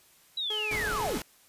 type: linear sweep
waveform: sine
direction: down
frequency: 3951 to 169.3 Hz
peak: -29 dBFS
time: 0.37-1.18 s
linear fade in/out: 5 ms
type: tone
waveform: sawtooth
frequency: 426.5 Hz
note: G#4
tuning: 46 cents sharp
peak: -32 dBFS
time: 0.5-1.18 s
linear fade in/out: 5 ms
type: noise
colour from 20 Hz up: pink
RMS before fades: -36 dBFS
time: 0.71-1.22 s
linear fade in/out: 2 ms
effects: white hiss -60 dBFS RMS until 1.48 s + resampled to 32000 Hz